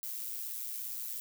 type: noise with amplitude modulation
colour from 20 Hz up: violet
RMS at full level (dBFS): -37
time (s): 0.03-1.2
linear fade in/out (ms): 0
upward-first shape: sine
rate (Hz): 117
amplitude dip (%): 55
effects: none